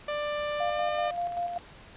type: tone with pitch glide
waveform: sawtooth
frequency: 592 to 601 Hz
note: D5 to D5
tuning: +14 to +40 cents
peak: -25 dBFS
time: 0.08-1.11 s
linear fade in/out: 5 ms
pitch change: +26 cents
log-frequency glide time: 0.58-0.86 s
type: tone with tremolo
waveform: sine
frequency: 698.5 Hz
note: F5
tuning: in tune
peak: -27 dBFS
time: 0.6-1.58 s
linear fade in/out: 5 ms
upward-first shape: square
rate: 5.2 Hz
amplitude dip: 45%
type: click train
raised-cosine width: 0.2 ms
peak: -31 dBFS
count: 13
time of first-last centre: 0.95-1.588 s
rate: 18.8 Hz
effects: pink hiss -50 dBFS RMS until 1.96 s + resampled to 8000 Hz